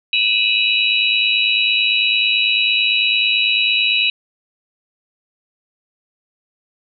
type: tone cluster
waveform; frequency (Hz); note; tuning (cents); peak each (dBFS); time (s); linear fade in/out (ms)
sine; 2506 / 2615 / 2929 / 3883; D#7 / E7 / F#7 / B7; +12 / -15 / -18 / -30; -19; 0.13-4.1; 2
effects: none